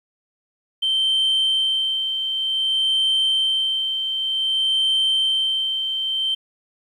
sine tone with tremolo, 3117 Hz, G7, 11 cents flat, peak -14 dBFS, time 0.82-6.35 s, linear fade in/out 10 ms, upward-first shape sine, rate 0.54 Hz, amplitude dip 55%, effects tanh soft clip ceiling -14 dBFS + 9-bit

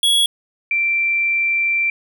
square / sine tone pair in turn, 3346 / 2351 Hz, G#7 / D7, +12 / +1 cents, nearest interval tritone, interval 611 cents, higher first, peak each -13 / -15 dBFS, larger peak first, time 0.03-0.26 / 0.71-1.9 s, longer second, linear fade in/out 2 ms, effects none

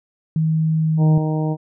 sine tone with pitch glide, 158.8 to 156.89 Hz, D#3 to D#3, +36 to +15 cents, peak -15 dBFS, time 0.36-1.18 s, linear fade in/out 2 ms, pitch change -21 cents, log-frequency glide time 0.78-1.06 s
harmonic tone, 155.56 Hz, D#3, in tune, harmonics 1 / 2 / 3 / 4 / 5 / 6, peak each -19 / -25 / -29 / -31 / -33 / -35 dBFS, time 0.97-1.57 s, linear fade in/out 50 ms
effects none

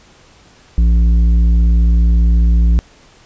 triangle tone with tanh clipping, 57.4 Hz, A#1, 26 cents flat, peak -9 dBFS, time 0.78-2.79 s, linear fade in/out 0 ms, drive 12 dB, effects pink hiss -46 dBFS RMS until 3.25 s + resampled to 16000 Hz

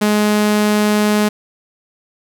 sawtooth tone, 210 Hz, G#3, 19 cents sharp, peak -8 dBFS, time 0.01-1.29 s, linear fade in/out 10 ms, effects none

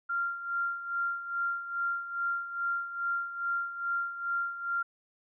sine tone with tremolo, 1387 Hz, F6, 12 cents flat, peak -27 dBFS, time 0.09-4.83 s, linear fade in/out 10 ms, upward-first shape sine, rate 2.4 Hz, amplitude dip 70%, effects none

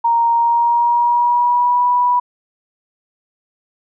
sine tone with pitch glide, 932.3 to 979.8 Hz, A#5 to B5, 0 to -14 cents, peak -11 dBFS, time 0.04-2.2 s, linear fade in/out 10 ms, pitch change +86 cents, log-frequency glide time 0.32-1.86 s, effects none

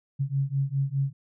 sine beating tone pair, 135.2 / 140.1 Hz, C#3 / C#3, -43 / +19 cents, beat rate 4.9 Hz, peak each -27 dBFS, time 0.19-1.13 s, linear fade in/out 20 ms, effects none

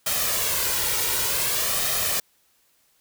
white noise with flanger, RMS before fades -24 dBFS, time 0.06-2.2 s, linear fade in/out 5 ms, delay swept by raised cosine 1.6 to 2.14 ms, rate 0.54 Hz, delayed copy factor +0.55, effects white hiss -64 dBFS RMS until 3 s

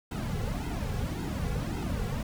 brown noise with flanger, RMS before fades -32 dBFS, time 0.11-2.23 s, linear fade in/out 5 ms, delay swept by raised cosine 1.7 to 3.3 ms, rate 1.8 Hz, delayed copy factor -0.95, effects none

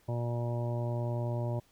harmonic tone, 119.3 Hz, A#2, 41 cents sharp, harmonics 1 / 2 / 3 / 4 / 5 / 6 / 7 / 8, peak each -31 / -43 / -41 / -49 / -39 / -51 / -48 / -47 dBFS, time 0.08-1.6 s, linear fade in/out 10 ms, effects pink hiss -66 dBFS RMS until 1.71 s

